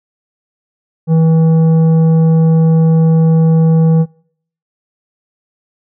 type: tone with tanh clipping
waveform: sine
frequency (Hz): 161.9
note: E3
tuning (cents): -31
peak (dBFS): -8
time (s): 1.07-4.06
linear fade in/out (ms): 50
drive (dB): 9
effects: noise-tail reverb RT60 0.6 s tail -24 dB re dry